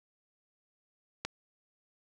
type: click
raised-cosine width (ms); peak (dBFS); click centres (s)
0.2; -16; 1.25
effects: none